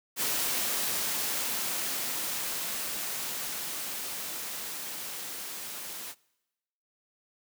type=noise with level ramp; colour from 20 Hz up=white; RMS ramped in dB=-29 to -40 dBFS; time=0.16-6.15 s; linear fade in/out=50 ms; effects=noise-tail reverb RT60 1.0 s tail -24 dB re dry + high-pass 150 Hz 12 dB/octave